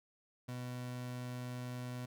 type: tone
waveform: 30% pulse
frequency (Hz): 124.3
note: B2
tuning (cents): +12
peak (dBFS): -38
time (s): 0.48-2.06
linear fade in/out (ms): 10
effects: none